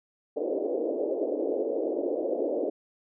white band-pass noise, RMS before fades -29 dBFS, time 0.36-2.7 s, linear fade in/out 10 ms, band 290 to 580 Hz, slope 48 dB/octave, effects none

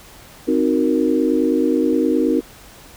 sine chord, C half-diminished seventh, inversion none, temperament equal, 261.6 / 311.1 / 370 / 466.2 Hz, C4 / Eb4 / Gb4 / Bb4, 0 / 0 / 0 / 0 cents, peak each -19 / -18 / -22 / -21 dBFS, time 0.47-2.41 s, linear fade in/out 20 ms, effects pink hiss -43 dBFS RMS until 2.96 s

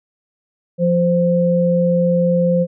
sine tone pair together, 174.74 / 520 Hz, F3 / C5, +1 / -11 cents, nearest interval octave + perfect fifth, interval 1888 cents, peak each -15 dBFS, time 0.78-2.67 s, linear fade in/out 50 ms, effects none

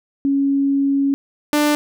sine / sawtooth tone pair in turn, 277.2 / 296.5 Hz, C#4 / D4, 0 / +17 cents, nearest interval minor second, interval 117 cents, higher second, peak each -14 / -10 dBFS, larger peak second, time 0.25-1.14 / 1.53-1.75 s, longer first, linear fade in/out 0 ms, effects none

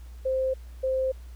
sine tone bursts at uneven times, 523.3 Hz, C5, in tune, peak -23 dBFS, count 2, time 0.25-0.54 / 0.83-1.12 s, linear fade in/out 10 ms, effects added 60 Hz sine -40 dBFS peak until 1.35 s + pink hiss -59 dBFS RMS until 1.35 s

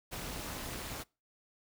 pink noise with amplitude modulation, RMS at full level -38 dBFS, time 0.11-1.04 s, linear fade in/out 20 ms, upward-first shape sine, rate 232 Hz, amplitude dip 75%, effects noise-tail reverb RT60 0.3 s tail -25 dB re dry

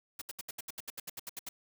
white noise bursts, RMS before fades -41 dBFS, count 14, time 0.19-1.49 s, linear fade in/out 5 ms, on 26 ms, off 72 ms, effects none

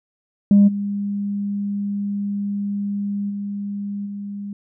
sine tone with level steps, 202.1 Hz, G#3, 47 cents flat, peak -7 / -21 / -24 / -27 dBFS, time 0.51-4.53 s, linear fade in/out 2 ms, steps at 0.67 / 3.29 / 4.05 s, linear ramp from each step 20 ms, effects tanh soft clip ceiling -6 dBFS

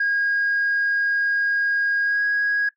sine tone with pitch glide, 1633 to 1652 Hz, G#6 to G#6, -30 to -10 cents, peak -17 dBFS, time 0-2.69 s, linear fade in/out 5 ms, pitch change +20 cents, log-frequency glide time 2.03-2.22 s, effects noise-tail reverb RT60 0.1 s tail -18 dB re dry + tanh soft clip ceiling -15 dBFS

